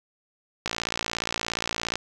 click train, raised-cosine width 0.2 ms, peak -9 dBFS, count 75, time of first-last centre 0.66-1.956 s, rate 57.1 Hz, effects none

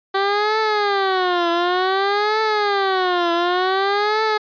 15% pulse tone with vibrato, 385.9 Hz, G4, 27 cents flat, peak -10 dBFS, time 0.14-4.38 s, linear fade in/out 10 ms, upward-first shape triangle, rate 0.55 Hz, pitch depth 230 cents each way, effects resampled to 11025 Hz

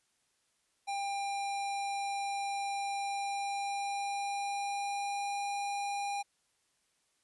square tone with pitch glide, 798 to 806.3 Hz, G5 to G5, +31 to +49 cents, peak -34 dBFS, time 0.87-6.23 s, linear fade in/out 20 ms, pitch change +18 cents, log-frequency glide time 3-5.44 s, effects white hiss -75 dBFS RMS until 7.23 s + resampled to 24000 Hz

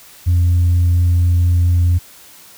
sine tone with vibrato, 87.2 Hz, F2, 2 cents flat, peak -8 dBFS, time 0.26-1.99 s, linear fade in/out 20 ms, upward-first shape triangle, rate 4.3 Hz, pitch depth 8 cents each way, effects tanh soft clip ceiling -8 dBFS + white hiss -42 dBFS RMS until 2.57 s

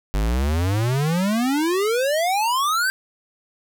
square exponential sweep, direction up, 47.81 to 1591 Hz, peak -19 dBFS, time 0.14-2.9 s, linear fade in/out 0 ms, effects none

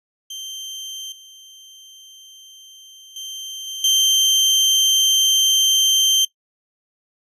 30% pulse tone with level steps, 3136 Hz, G7, in tune, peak -26 / -38 / -26 / -24 / -10 dBFS, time 0.3-6.25 s, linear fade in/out 5 ms, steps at 1.12 / 3.16 / 3.67 / 3.84 s, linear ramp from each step 2 ms, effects noise-tail reverb RT60 0.1 s tail -18 dB re dry + resampled to 32000 Hz

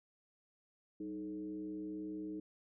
sine tone with frequency modulation, 311.1 Hz, D#4, in tune, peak -40 dBFS, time 1-2.4 s, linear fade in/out 5 ms, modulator 118 Hz, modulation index 0.65, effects none

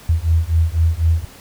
sine beating tone pair, 80 / 84 Hz, D#2 / E2, +49 / +33 cents, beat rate 4 Hz, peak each -16 dBFS, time 0.09-1.25 s, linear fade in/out 5 ms, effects pink hiss -42 dBFS RMS until 1.4 s

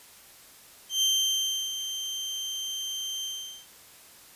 30% pulse tone with ADSR envelope, 3136 Hz, G7, in tune, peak -18 dBFS, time 0.89-3.67 s, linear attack 130 ms, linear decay 690 ms, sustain -10 dB, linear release 430 ms, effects white hiss -52 dBFS RMS until 4.35 s + resampled to 32000 Hz

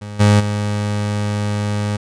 30% pulse tone with level steps, 103.83 Hz, G#2, in tune, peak -25 / -6 / -15 dBFS, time 0.01-1.97 s, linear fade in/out 10 ms, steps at 0.19 / 0.39 s, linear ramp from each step 20 ms, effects resampled to 22050 Hz

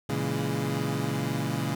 25% pulse chord, A# half-diminished seventh, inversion none, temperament equal, 116.54 / 138.59 / 164.81 / 207.7 Hz, A#2 / C#3 / E3 / G#3, 0 / 0 / 0 / 0 cents, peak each -29 / -27 / -30 / -31 dBFS, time 0.09-1.75 s, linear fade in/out 5 ms, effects none

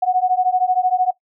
sine beating tone pair, 730 / 743 Hz, F#5 / F#5, -24 / +7 cents, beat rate 13 Hz, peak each -17 dBFS, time 0.02-1.11 s, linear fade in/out 10 ms, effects noise-tail reverb RT60 0.1 s tail -18 dB re dry

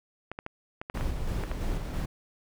clicks, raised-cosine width 0.5 ms, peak -21 dBFS, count 9, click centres 0.316 / 0.389 / 0.464 / 0.815 / 0.899 / 0.974 / 1.01 / 1.437 / 1.515 s
brown noise with tremolo, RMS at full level -30 dBFS, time 0.94-2.06 s, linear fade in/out 10 ms, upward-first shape square, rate 3 Hz, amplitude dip 30%
effects none

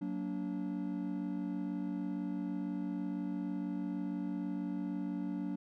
triangle chord, Gb augmented, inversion none, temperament just, 185 / 231.2 / 289.1 Hz, Gb3 / Bb3 / D4, 0 / -14 / -27 cents, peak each -37 / -40 / -36 dBFS, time 0.01-5.56 s, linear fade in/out 10 ms, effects none

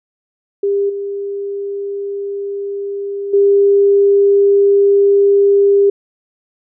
sine tone with level steps, 400.3 Hz, G4, 36 cents sharp, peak -12 / -19 / -7 dBFS, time 0.63-5.9 s, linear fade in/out 5 ms, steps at 0.89 / 3.33 s, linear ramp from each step 10 ms, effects none

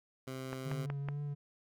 15% pulse tone, 131.2 Hz, C3, 5 cents sharp, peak -34 dBFS, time 0.27-0.86 s, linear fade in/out 5 ms
click train, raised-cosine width 0.5 ms, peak -25 dBFS, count 4, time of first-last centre 0.53-1.087 s, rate 5.39 Hz
triangle tone with vibrato, 142.9 Hz, D3, 47 cents flat, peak -34 dBFS, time 0.65-1.35 s, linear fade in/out 20 ms, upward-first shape triangle, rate 2.2 Hz, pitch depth 39 cents each way
effects none

